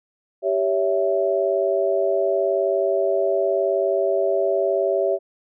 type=chord; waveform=sine; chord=C# diminished; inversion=second; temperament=equal with one note detuned; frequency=392 / 560.2 / 659.3 Hz; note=G4 / C#5 / E5; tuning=0 / +18 / 0 cents; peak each=-22 dBFS; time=0.42-5.19 s; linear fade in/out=50 ms; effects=none